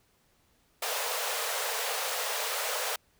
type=high-pass noise; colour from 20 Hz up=pink; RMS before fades=-32 dBFS; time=0.82-2.96 s; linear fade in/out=5 ms; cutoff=440 Hz; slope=96 dB/octave; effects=pink hiss -68 dBFS RMS until 3.19 s